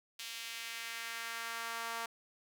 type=tone with high-pass filter sweep; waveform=sawtooth; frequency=230 Hz; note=A#3; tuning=23 cents flat; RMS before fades=-42 dBFS; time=0.19-2.06 s; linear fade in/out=5 ms; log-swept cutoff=3100 to 970 Hz; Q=1.4; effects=none